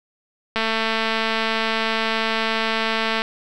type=click train; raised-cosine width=0.3 ms; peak=-6 dBFS; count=594; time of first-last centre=0.56-3.219 s; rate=223 Hz; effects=none